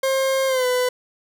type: tone with pitch glide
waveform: 40% pulse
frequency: 533 to 500.2 Hz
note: C5 to B4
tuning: +32 to +22 cents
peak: -17 dBFS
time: 0.03-0.89 s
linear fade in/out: 5 ms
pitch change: -110 cents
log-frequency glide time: 0.47-0.66 s
effects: none